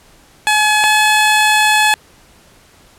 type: tone pair in turn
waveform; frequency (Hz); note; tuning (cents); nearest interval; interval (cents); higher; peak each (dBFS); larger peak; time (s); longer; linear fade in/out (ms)
15% pulse; 850 / 854.5; G#5 / G#5; +40 / +49; unison; 9; second; -4 / -3; second; 0.47-0.84 / 0.84-1.94; second; 0
effects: pink hiss -47 dBFS RMS until 2.98 s + low-pass 12000 Hz 12 dB/octave